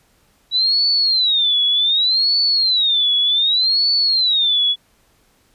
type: tone with vibrato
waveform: sine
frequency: 3886 Hz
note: B7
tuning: 29 cents flat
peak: -13 dBFS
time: 0.51-4.76 s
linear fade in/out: 50 ms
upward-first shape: sine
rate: 0.66 Hz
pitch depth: 240 cents each way
effects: pink hiss -58 dBFS RMS until 5.54 s + resampled to 32000 Hz